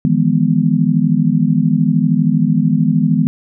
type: chord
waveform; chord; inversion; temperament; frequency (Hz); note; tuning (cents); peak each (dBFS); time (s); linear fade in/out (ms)
sine; E major seventh; third; equal with one note detuned; 155.56 / 168.57 / 207.7 / 246.9; D#3 / E3 / G#3 / B3; 0 / +39 / 0 / 0; -16; 0.05-3.27; 0
effects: none

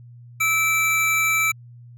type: tone pair together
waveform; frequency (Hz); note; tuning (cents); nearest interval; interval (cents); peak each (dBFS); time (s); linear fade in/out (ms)
square; 1304.1 / 2326; E6 / D7; -19 / -17; minor seventh; 1002; -26 / -19; 0.4-1.52; 10
effects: added 120 Hz sine -41 dBFS peak until 1.97 s

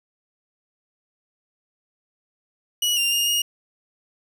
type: tone with pitch steps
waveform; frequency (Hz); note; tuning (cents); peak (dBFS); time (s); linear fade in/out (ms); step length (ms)
sawtooth; 2920 / 2790 / 2833 / 2862; F#7 / F7 / F7 / F7; -24 / -2 / +24 / +42; -16; 2.82-3.42; 5; 150
effects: none

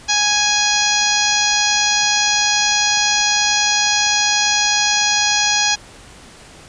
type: harmonic tone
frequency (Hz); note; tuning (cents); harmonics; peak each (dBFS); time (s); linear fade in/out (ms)
830.6; G#5; 0; 1 / 2 / 3 / 4 / 5 / 6 / 7 / 8; -22 / -22 / -22 / -22 / -22 / -22 / -22 / -22; 0.08-5.76; 20
effects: pink hiss -41 dBFS RMS until 6.68 s + resampled to 22050 Hz

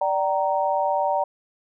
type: chord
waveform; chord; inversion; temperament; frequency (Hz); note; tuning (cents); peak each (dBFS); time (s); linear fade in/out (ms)
sine; G minor; second; equal with one note detuned; 587.3 / 767 / 932.3; D5 / G5 / Bb5; 0 / -38 / 0; -24; 0.01-1.24; 5
effects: none

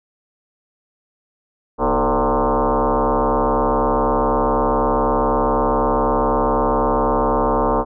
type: tone with frequency modulation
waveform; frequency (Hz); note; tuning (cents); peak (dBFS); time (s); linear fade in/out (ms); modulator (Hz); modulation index
sine; 236; A#3; +22; -14; 1.78-7.85; 50; 136; 6.6
effects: none

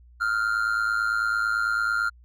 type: tone with amplitude modulation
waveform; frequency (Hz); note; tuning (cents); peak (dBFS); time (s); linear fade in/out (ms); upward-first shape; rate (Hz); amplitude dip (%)
triangle; 1396.9; F6; 0; -17; 0.2-2.1; 20; sine; 109; 70
effects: added 60 Hz sine -49 dBFS peak until 2.24 s

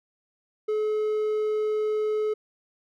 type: tone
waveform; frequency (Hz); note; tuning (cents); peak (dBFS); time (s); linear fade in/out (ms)
triangle; 428.1; A4; -47; -21; 0.68-2.34; 10
effects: none

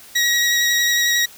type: tone with vibrato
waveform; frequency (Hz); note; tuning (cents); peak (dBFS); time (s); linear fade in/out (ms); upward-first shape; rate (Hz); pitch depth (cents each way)
20% pulse; 1905; A#6; +37; -10; 0.15-1.26; 10; triangle; 11; 15
effects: white hiss -43 dBFS RMS until 1.37 s

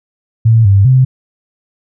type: tone with pitch steps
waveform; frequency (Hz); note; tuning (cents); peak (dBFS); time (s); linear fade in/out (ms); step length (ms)
sine; 113.2 / 98.7 / 129.8; A2 / G2 / C3; +50 / +12 / -13; -4; 0.45-1.05; 10; 200
effects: none

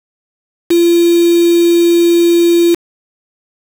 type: tone with quantisation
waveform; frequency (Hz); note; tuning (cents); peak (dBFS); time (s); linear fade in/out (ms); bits
sine; 341.9; F4; -37; -6; 0.7-2.75; 10; 3
effects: none

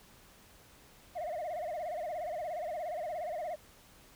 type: tone with vibrato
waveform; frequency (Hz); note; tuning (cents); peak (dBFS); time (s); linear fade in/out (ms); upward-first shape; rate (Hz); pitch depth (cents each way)
sine; 659.3; E5; 0; -32; 1.15-3.56; 20; sine; 17; 170
effects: tanh soft clip ceiling -34 dBFS + pink hiss -59 dBFS RMS until 4.15 s

